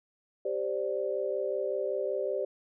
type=chord; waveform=sine; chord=G suspended fourth; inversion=none; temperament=just; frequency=392 / 522.7 / 588 Hz; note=G4 / C5 / D5; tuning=0 / -2 / +2 cents; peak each=-33 dBFS; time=0.45-2.45 s; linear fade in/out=5 ms; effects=none